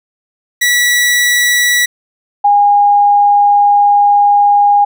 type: tone pair in turn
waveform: sawtooth / sine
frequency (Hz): 1947 / 816.7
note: B6 / G#5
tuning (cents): -25 / -29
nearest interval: octave + minor third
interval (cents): 1504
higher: first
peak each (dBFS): -5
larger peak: neither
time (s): 0.61-1.86 / 2.44-4.85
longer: second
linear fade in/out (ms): 10
effects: none